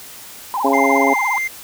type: tone with vibrato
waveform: sine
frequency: 911 Hz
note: A#5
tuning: 40 cents flat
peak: -18 dBFS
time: 0.54-1.38 s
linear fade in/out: 0 ms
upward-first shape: sine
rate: 17 Hz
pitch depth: 240 cents each way
type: harmonic tone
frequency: 137.3 Hz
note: C#3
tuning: 16 cents flat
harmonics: 2 / 3 / 4 / 5 / 6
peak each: -18 / -20 / -22 / -20 / -21 dBFS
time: 0.64-1.14 s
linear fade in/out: 10 ms
type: tone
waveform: triangle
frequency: 2093 Hz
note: C7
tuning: in tune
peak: -17 dBFS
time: 0.73-1.48 s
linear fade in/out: 10 ms
effects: white hiss -37 dBFS RMS until 1.63 s